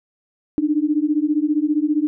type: beating tone pair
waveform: sine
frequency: 293.7 / 308.7 Hz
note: D4 / D#4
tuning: 0 / -14 cents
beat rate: 15 Hz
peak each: -19 dBFS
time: 0.58-2.07 s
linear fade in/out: 0 ms
effects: none

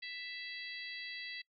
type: harmonic tone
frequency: 661 Hz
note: E5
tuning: 5 cents sharp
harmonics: 3 / 4 / 5 / 6 / 7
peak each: -45 / -50 / -51 / -50 / -50 dBFS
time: 0.02-1.42 s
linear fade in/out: 10 ms
effects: noise-tail reverb RT60 0.1 s tail -23 dB re dry

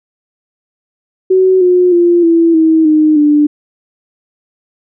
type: tone with pitch steps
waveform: sine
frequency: 374.9 / 360.5 / 346.6 / 333.2 / 320.4 / 308.1 / 296.2 Hz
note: F#4 / F#4 / F4 / E4 / E4 / D#4 / D4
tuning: +23 / -45 / -13 / +19 / -49 / -17 / +15 cents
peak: -5 dBFS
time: 1.3-3.47 s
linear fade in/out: 10 ms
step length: 310 ms
effects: none

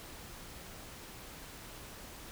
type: silence
effects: pink hiss -49 dBFS RMS until 2.31 s

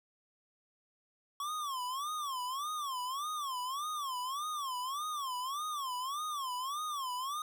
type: tone with vibrato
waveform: square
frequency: 1108.7 Hz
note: C#6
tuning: in tune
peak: -36 dBFS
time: 1.4-7.42 s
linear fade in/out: 2 ms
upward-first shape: sine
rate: 1.7 Hz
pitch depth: 200 cents each way
effects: none

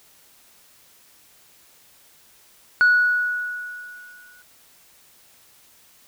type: tone with exponential decay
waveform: sine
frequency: 1466 Hz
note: F#6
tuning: 16 cents flat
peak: -9 dBFS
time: 2.81-4.42 s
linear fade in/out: 0 ms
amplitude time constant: 350 ms
effects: tanh soft clip ceiling -10 dBFS + white hiss -54 dBFS RMS until 6.07 s

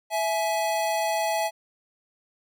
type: tone pair together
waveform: square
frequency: 659.3 / 843.8 Hz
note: E5 / G#5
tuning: 0 / +27 cents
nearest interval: major third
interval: 427 cents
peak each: -27 dBFS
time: 0.1-1.51 s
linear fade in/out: 50 ms
effects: none

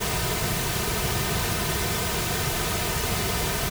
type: noise with comb filter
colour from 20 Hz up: pink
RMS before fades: -26 dBFS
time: 0-3.7 s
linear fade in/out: 20 ms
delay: 3.6 ms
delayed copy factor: -0.65
effects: none

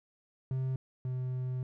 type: tone pair in turn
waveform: triangle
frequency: 130.81 / 127.6 Hz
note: C3 / C3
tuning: 0 / -43 cents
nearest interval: unison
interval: 43 cents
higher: first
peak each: -28 / -30 dBFS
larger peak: first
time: 0.51-0.76 / 1.05-1.63 s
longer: second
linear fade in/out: 2 ms
effects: none

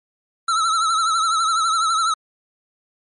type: tone with vibrato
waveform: square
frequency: 1318.5 Hz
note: E6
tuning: in tune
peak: -17 dBFS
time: 0.48-2.14 s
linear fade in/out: 5 ms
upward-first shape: triangle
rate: 12 Hz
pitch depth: 83 cents each way
effects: MP3 48 kbps

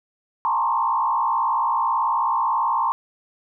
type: tone with frequency modulation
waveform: sine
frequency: 987.8 Hz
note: B5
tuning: in tune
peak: -18 dBFS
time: 0.45-2.92 s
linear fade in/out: 0 ms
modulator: 59.2 Hz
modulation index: 2.1
effects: none

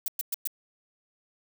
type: noise bursts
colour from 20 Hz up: violet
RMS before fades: -29 dBFS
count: 4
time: 0.06-0.474 s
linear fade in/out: 2 ms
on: 21 ms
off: 110 ms
effects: none

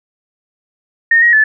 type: tone with pitch steps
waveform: sine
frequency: 1839 / 1890 / 1739 Hz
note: A#6 / A#6 / A6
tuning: -24 / +23 / -21 cents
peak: -6 dBFS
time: 1.11-1.44 s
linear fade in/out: 5 ms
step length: 110 ms
effects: none

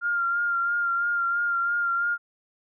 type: tone with vibrato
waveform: sine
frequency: 1396.9 Hz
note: F6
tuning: in tune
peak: -22 dBFS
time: 0.01-2.18 s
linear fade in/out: 50 ms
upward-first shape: sine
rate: 3 Hz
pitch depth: 26 cents each way
effects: none

